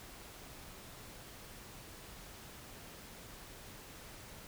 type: silence
effects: pink hiss -52 dBFS RMS until 4.47 s